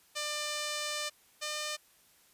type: tone pair in turn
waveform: 5% pulse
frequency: 597 / 603.2 Hz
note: D5 / D5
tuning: +28 / +46 cents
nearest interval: unison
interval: 18 cents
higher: second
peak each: -22 / -23 dBFS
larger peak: first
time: 0.15-1.1 / 1.41-1.77 s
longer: first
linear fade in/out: 20 ms
effects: white hiss -64 dBFS RMS until 2.33 s + resampled to 32000 Hz